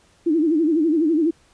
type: tone with vibrato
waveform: sine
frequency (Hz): 317.4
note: D#4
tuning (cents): +35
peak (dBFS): -15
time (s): 0.26-1.31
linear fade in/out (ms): 10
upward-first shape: sine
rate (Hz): 12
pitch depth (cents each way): 130
effects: pink hiss -57 dBFS RMS until 1.53 s + resampled to 22050 Hz